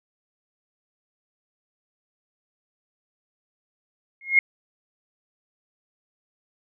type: tone with exponential growth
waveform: sine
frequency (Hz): 2149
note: C7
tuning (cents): +46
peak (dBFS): -9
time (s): 4.21-4.39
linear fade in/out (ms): 2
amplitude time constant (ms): 39
effects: none